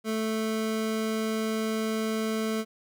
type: tone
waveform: 25% pulse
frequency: 220 Hz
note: A3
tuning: in tune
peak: -23 dBFS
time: 0.04-2.65 s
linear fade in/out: 50 ms
effects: none